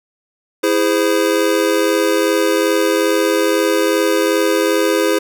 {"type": "chord", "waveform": "square", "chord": "E augmented", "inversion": "none", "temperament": "just", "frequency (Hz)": [329.6, 412, 515], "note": ["E4", "G#4", "B#4"], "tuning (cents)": [0, -14, -28], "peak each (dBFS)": -18, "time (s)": [0.63, 5.19], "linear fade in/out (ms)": 10, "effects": []}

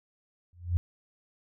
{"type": "tone with exponential growth", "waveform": "sine", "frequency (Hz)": 87.31, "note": "F2", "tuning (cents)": 0, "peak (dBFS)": -19, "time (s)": [0.53, 0.77], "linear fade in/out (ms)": 0, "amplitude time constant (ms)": 52, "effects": []}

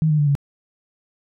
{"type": "tone with pitch steps", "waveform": "sine", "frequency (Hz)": [157.4, 151.95, 146.69, 141.61], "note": ["D#3", "D#3", "D3", "C#3"], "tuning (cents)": [20, -41, -2, 37], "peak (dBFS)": -14, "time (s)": [0.02, 0.352], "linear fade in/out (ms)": 0, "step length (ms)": 83, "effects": []}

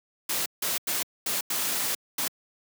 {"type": "noise bursts at uneven times", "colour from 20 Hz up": "white", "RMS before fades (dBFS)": -28, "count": 6, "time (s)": [[0.29, 0.46], [0.62, 0.78], [0.87, 1.03], [1.26, 1.41], [1.5, 1.95], [2.18, 2.28]], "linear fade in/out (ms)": 5, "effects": ["high-pass 150 Hz 12 dB/octave"]}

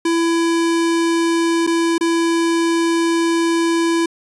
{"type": "tone with dropouts", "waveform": "square", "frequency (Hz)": 333.9, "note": "E4", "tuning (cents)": 22, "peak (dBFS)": -15, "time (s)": [0.05, 4.06], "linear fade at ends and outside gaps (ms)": 5, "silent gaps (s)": [[1.667, 1.673], [1.981, 2.009]], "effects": ["resampled to 24000 Hz"]}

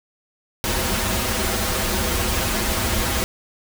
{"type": "noise with comb filter", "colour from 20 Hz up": "pink", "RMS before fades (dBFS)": -22, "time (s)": [0.64, 3.24], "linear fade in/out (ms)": 0, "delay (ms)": 6.9, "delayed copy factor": -1, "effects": []}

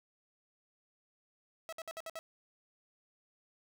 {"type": "tone bursts", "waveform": "sawtooth", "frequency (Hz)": 651, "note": "E5", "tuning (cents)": -22, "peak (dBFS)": -37, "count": 6, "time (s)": [1.69, 2.19], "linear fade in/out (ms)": 0, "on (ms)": 35, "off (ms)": 58, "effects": []}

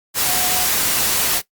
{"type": "tone in noise", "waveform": "sine", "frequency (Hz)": 730, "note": "F#5", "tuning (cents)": -24, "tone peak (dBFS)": -26, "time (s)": [0.25, 0.68], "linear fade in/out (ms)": 50, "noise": "white", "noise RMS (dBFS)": -18, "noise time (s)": [0.14, 1.42], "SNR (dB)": -11, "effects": ["noise-tail reverb RT60 0.1 s tail -17 dB re dry", "Opus 48 kbps"]}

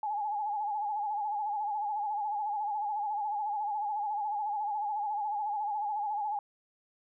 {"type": "tone with vibrato", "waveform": "sine", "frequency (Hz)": 836, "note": "G#5", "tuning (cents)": 11, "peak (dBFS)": -30, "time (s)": [0.03, 6.39], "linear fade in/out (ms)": 2, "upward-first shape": "sine", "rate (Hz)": 14, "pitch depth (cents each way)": 67, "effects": []}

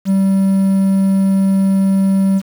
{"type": "tone with quantisation", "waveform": "triangle", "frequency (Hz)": 193.5, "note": "G3", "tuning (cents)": -22, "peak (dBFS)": -8, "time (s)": [0.05, 2.42], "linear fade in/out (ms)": 50, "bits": 6, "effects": []}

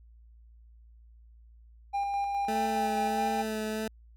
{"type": "tone with tremolo", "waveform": "triangle", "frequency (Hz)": 801, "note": "G5", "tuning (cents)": 37, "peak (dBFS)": -25, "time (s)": [1.93, 3.43], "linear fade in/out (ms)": 20, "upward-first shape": "square", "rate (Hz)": 4.8, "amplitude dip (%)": 25}
{"type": "tone with vibrato", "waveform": "20% pulse", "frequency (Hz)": 218.5, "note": "A3", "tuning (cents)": -12, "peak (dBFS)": -26, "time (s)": [2.48, 3.88], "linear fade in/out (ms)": 5, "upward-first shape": "sine", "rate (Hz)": 1.5, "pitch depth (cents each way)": 18}
{"effects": ["added 57 Hz sine -52 dBFS peak until 4.16 s"]}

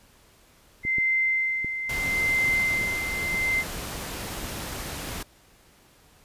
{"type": "tone with tremolo", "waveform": "sine", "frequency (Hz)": 2078, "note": "C7", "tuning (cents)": -12, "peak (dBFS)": -20, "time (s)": [0.83, 3.64], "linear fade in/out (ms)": 50, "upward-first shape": "sine", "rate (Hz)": 0.77, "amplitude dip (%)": 60}
{"type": "clicks", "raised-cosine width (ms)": 3, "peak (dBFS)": -23, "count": 6, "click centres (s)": [0.851, 0.984, 1.646, 2.484, 2.813, 3.344]}
{"type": "noise", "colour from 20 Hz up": "pink", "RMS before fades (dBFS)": -34, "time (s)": [1.89, 5.23], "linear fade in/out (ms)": 5}
{"effects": ["pink hiss -57 dBFS RMS until 6.24 s", "resampled to 32000 Hz"]}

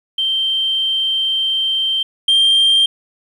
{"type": "tone pair in turn", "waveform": "sine", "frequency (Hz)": [3136, 3176], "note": ["G7", "G7"], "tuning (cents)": [0, 22], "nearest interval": "unison", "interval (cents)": 22, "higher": "second", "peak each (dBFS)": [-14, -7], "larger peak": "second", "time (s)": [[0.18, 2.03], [2.28, 2.86]], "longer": "first", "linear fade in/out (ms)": 5, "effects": ["tanh soft clip ceiling -8 dBFS", "8-bit"]}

